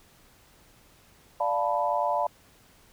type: chord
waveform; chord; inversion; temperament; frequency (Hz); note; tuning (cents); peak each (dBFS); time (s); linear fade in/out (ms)
sine; B half-diminished seventh; first; equal; 587.3 / 698.5 / 880 / 987.8; D5 / F5 / A5 / B5; 0 / 0 / 0 / 0; -29; 1.4-2.27; 5
effects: pink hiss -58 dBFS RMS until 2.92 s